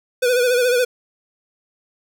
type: tone with vibrato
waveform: square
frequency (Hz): 493.9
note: B4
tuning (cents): 0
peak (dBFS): -15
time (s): 0.22-0.85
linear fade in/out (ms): 10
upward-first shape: sine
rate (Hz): 14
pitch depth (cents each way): 56
effects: none